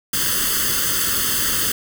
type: noise with comb filter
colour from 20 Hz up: white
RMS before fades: -20 dBFS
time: 0.13-1.72 s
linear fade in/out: 5 ms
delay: 0.63 ms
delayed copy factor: +0.95
effects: none